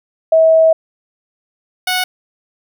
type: tone pair in turn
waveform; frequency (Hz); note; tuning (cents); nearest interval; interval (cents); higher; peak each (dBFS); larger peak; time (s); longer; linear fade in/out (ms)
sine / 10% pulse; 645 / 735.6; E5 / F#5; -38 / -10; major second; 228; second; -6; neither; 0.32-0.73 / 1.87-2.04; first; 5
effects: none